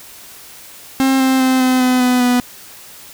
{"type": "tone with pitch steps", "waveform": "45% pulse", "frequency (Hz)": [266.3, 262.9, 259.6, 256.3, 253.1, 249.9, 246.8], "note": ["C4", "C4", "C4", "C4", "B3", "B3", "B3"], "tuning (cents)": [31, 8, -13, -36, 43, 21, -1], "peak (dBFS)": -11, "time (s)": [1, 2.4], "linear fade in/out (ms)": 0, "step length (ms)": 200, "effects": ["white hiss -38 dBFS RMS until 3.13 s"]}